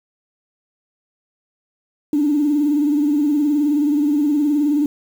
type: tone with vibrato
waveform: sine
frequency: 293.6 Hz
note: D4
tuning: in tune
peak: -13 dBFS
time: 2.13-4.86 s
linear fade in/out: 2 ms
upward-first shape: sine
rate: 19 Hz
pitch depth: 71 cents each way
effects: tanh soft clip ceiling -9 dBFS + 7-bit